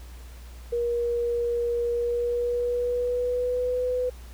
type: tone with pitch glide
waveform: sine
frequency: 475.1 to 500.2 Hz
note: A#4 to B4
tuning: +33 to +22 cents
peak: -23 dBFS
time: 0.72-4.1 s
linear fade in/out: 10 ms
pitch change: +89 cents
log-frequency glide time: 1.91-3.84 s
effects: added 60 Hz sine -40 dBFS peak until 4.33 s + pink hiss -52 dBFS RMS until 4.33 s